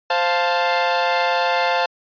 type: chord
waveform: sawtooth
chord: F major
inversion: second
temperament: equal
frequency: 523.3 / 698.5 / 880 Hz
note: C5 / F5 / A5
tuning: 0 / 0 / 0 cents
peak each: -18 / -17 / -17 dBFS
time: 0.1-1.86 s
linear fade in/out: 5 ms
effects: resampled to 11025 Hz